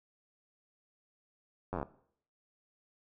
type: slowing click train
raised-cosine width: 1 ms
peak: -22 dBFS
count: 9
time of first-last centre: 1.73-1.829 s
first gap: 10 ms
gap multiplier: 1.06
effects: noise-tail reverb RT60 0.6 s tail -18 dB re dry